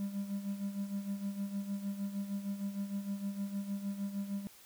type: tone with tremolo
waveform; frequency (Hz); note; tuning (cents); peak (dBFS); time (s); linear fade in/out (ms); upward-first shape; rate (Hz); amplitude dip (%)
triangle; 199.3; G3; +29; -30; 0-4.47; 0; sine; 6.5; 70
effects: tanh soft clip ceiling -26 dBFS + white hiss -58 dBFS RMS until 4.65 s